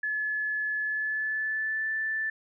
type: tone with pitch glide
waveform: sine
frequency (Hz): 1715 to 1760.2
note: A6 to A6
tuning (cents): -45 to 0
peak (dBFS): -27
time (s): 0.03-2.3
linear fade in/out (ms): 5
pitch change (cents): +45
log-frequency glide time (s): 0.81-1.9
effects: none